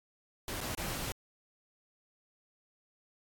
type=noise with dropouts; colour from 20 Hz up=pink; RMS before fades=-38 dBFS; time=0.48-1.12 s; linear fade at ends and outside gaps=1 ms; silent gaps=0.606-0.612 / 0.75-0.776 s; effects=AAC 64 kbps